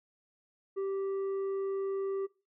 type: tone with tanh clipping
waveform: sine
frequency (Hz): 390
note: G4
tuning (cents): -9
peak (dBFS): -32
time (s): 0.76-2.27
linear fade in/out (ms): 20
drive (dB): 5
effects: noise-tail reverb RT60 0.3 s tail -21 dB re dry